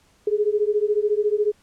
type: beating tone pair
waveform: sine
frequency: 411.7 / 425.7 Hz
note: G#4 / G#4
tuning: -15 / +43 cents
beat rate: 14 Hz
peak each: -21 / -21 dBFS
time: 0.27-1.52 s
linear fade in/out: 5 ms
effects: pink hiss -59 dBFS RMS until 1.62 s + low-pass 10000 Hz 12 dB/octave